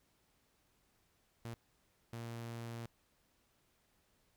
sawtooth tone bursts at uneven times, 116.54 Hz, A#2, in tune, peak -39 dBFS, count 2, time 1.45-1.54 / 2.13-2.86 s, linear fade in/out 0 ms, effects pink hiss -75 dBFS RMS until 4.36 s

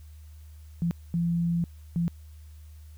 sine tone bursts at uneven times, 170 Hz, F3, 46 cents flat, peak -23 dBFS, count 3, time 0.82-0.91 / 1.14-1.64 / 1.96-2.08 s, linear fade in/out 0 ms, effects added 76 Hz sine -44 dBFS peak until 2.97 s + white hiss -63 dBFS RMS until 2.97 s

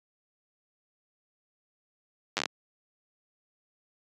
slowing click train, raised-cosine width 0.2 ms, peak -10 dBFS, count 7, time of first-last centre 2.37-2.457 s, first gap 9 ms, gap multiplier 1.19, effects high-pass 200 Hz 12 dB/octave + resampled to 24000 Hz

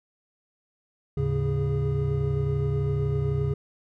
triangle tone cluster, 77.4 / 108.1 / 139.7 / 411.3 Hz, D#2 / A2 / C#3 / G#4, -9 / -30 / +14 / -17 cents, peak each -29 / -29 / -23 / -29 dBFS, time 1.17-3.54 s, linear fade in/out 5 ms, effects none

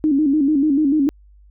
sine tone with vibrato, 291.4 Hz, D4, 13 cents flat, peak -13 dBFS, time 0.04-1.09 s, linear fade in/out 0 ms, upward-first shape square, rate 6.8 Hz, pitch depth 100 cents each way, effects added 50 Hz sine -45 dBFS peak until 1.5 s

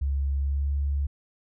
sine tone with pitch glide, 69.2 to 70.61 Hz, C#2 to C#2, -2 to +33 cents, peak -23 dBFS, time 0.01-1.07 s, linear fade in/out 10 ms, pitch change +35 cents, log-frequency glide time 0.38-0.7 s, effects none

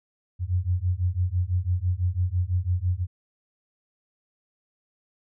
sine beating tone pair, 87.31 / 93.31 Hz, F2 / F#2, 0 / +15 cents, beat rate 6 Hz, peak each -25 dBFS, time 0.39-3.07 s, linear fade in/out 50 ms, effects none

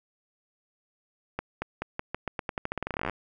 accelerating click train, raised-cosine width 0.5 ms, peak -15 dBFS, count 25, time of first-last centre 1.39-3.097 s, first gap 230 ms, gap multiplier 0.87, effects none

